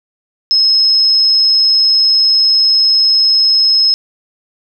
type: tone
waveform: sine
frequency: 5170 Hz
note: E8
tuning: 34 cents flat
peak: -7 dBFS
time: 0.51-3.94 s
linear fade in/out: 0 ms
effects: none